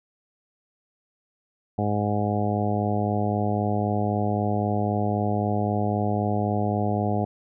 harmonic tone, 103.83 Hz, G#2, in tune, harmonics 1 / 2 / 3 / 4 / 5 / 6 / 7 / 8, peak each -26 / -27 / -32 / -32 / -34 / -33 / -29 / -36 dBFS, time 1.78-7.25 s, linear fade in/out 5 ms, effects none

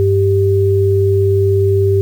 sine tone pair together, 98.26 / 392 Hz, G2 / G4, +5 / 0 cents, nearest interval 2 octaves, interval 2395 cents, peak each -12 dBFS, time 0-2.01 s, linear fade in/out 0 ms, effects 7-bit

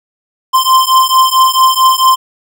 square beating tone pair, 1040 / 1044.5 Hz, C6 / C6, -11 / -3 cents, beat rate 4.5 Hz, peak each -10 dBFS, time 0.53-2.16 s, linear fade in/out 20 ms, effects none

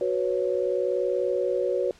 sine chord, F# suspended fourth, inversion none, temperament equal, 370 / 493.9 / 554.4 Hz, F#4 / B4 / C#5, 0 / 0 / 0 cents, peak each -27 dBFS, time 0.01-1.91 s, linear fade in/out 2 ms, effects pink hiss -54 dBFS RMS until 1.99 s + low-pass 7000 Hz 12 dB/octave

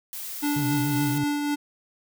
blue noise, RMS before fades -35 dBFS, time 0.13-1.18 s, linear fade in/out 0 ms
square tone with tremolo, 291.6 Hz, D4, 12 cents flat, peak -23 dBFS, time 0.42-1.56 s, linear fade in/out 20 ms, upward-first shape triangle, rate 3.8 Hz, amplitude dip 35%
triangle tone with vibrato, 135.6 Hz, C#3, 38 cents flat, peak -24 dBFS, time 0.56-1.24 s, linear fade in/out 5 ms, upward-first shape triangle, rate 6.9 Hz, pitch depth 160 cents each way
effects none

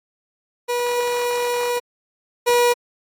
30% pulse tone pair in turn, 485 / 483.2 Hz, B4 / B4, -31 / -38 cents, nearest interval unison, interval 7 cents, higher first, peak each -17 / -11 dBFS, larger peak second, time 0.68-1.8 / 2.46-2.74 s, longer first, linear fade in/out 20 ms, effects AAC 64 kbps

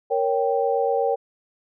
sine chord, G diminished, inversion first, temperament equal, 466.2 / 554.4 / 784 Hz, Bb4 / Db5 / G5, 0 / 0 / 0 cents, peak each -22 / -24 / -24 dBFS, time 0.1-1.16 s, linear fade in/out 20 ms, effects none

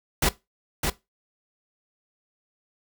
pink noise with echo, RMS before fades -21 dBFS, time 0.22-0.29 s, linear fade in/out 5 ms, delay 610 ms, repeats 1, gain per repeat -4 dB, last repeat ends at 0.9 s, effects noise-tail reverb RT60 0.2 s tail -17 dB re dry

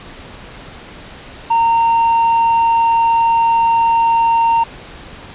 triangle tone, 920 Hz, A#5, 23 cents flat, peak -8 dBFS, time 1.5-4.64 s, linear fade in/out 10 ms, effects pink hiss -35 dBFS RMS until 5.34 s + resampled to 8000 Hz

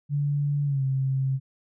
sine tone with pitch glide, 144.2 to 133.77 Hz, D3 to C3, -31 to +39 cents, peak -22 dBFS, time 0.09-1.4 s, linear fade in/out 50 ms, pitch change -130 cents, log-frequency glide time 0.65-0.83 s, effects none

